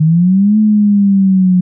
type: linear two-way sweep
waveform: sine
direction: up then down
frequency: 151.8 to 216.2 to 179.8 Hz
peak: -6 dBFS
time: 0-1.61 s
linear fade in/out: 10 ms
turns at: 0.58 s
effects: none